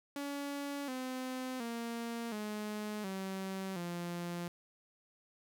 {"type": "tone with pitch steps", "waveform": "sawtooth", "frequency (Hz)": [283.5, 257, 232.9, 211.2, 191.41, 173.51], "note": ["C#4", "C4", "A#3", "G#3", "G3", "F3"], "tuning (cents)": [39, -31, -1, 29, -41, -11], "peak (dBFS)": -34, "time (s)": [0.16, 4.48], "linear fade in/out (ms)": 2, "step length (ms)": 720, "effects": []}